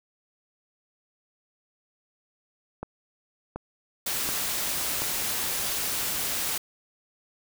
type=click train; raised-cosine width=1 ms; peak=-19 dBFS; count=4; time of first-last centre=2.83-5.02 s; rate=1.37 Hz
type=noise; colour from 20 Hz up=white; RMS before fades=-29 dBFS; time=4.06-6.58 s; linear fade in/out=5 ms
effects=none